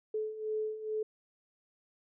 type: beating tone pair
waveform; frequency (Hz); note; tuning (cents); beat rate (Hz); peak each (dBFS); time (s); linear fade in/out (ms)
sine; 430.4 / 432.7; A4 / A4; -38 / -29; 2.3; -39 / -34; 0.14-1.03; 5
effects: none